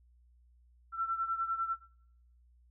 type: beating tone pair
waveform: sine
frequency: 1342 / 1352 Hz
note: E6 / E6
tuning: +31 / +43 cents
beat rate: 10 Hz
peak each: -33 / -37 dBFS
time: 0.92-1.77 s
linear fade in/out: 50 ms
effects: noise-tail reverb RT60 0.7 s tail -21 dB re dry + added 60 Hz sine -61 dBFS peak until 2.7 s